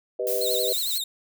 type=chord; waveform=sine; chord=G augmented; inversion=none; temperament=equal; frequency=392 / 493.9 / 622.3 Hz; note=G4 / B4 / D#5; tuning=0 / 0 / 0 cents; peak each=-30 / -27 / -30 dBFS; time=0.19-0.73 s; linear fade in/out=5 ms
type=noise with tremolo; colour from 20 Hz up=violet; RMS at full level=-28 dBFS; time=0.27-0.98 s; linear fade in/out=0 ms; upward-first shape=triangle; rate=4.7 Hz; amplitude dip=35%
type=tone with vibrato; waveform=sawtooth; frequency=3951 Hz; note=B7; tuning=in tune; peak=-24 dBFS; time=0.41-1.04 s; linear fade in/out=5 ms; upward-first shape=triangle; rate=11 Hz; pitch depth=170 cents each way
effects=none